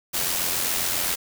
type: noise with amplitude modulation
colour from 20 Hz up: white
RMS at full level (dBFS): -23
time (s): 0.13-1.16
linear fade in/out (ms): 20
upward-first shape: sine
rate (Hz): 87.5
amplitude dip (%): 45
effects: none